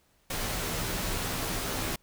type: noise with comb filter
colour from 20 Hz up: pink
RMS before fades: -32 dBFS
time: 0.3-1.96 s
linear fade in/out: 5 ms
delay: 14 ms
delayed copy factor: -0.65
effects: pink hiss -67 dBFS RMS until 2.02 s